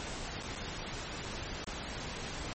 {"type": "noise with dropouts", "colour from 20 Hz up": "pink", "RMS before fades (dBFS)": -40, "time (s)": [0, 2.53], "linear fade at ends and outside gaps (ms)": 0, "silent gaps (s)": [[0.426, 0.433], [0.553, 0.559], [1.255, 1.259], [1.643, 1.671]], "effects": ["low-pass 12000 Hz 12 dB/octave", "MP3 32 kbps"]}